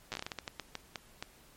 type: slowing click train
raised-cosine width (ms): 0.2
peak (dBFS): -20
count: 15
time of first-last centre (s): 0.12-1.225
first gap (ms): 8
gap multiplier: 1.31
effects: pink hiss -60 dBFS RMS until 1.56 s + MP3 64 kbps